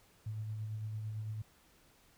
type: tone with tremolo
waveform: sine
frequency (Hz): 108.2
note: A2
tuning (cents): -29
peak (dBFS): -36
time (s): 0.26-1.42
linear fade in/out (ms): 5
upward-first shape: sine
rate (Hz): 8.9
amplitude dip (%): 30
effects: pink hiss -66 dBFS RMS until 2.17 s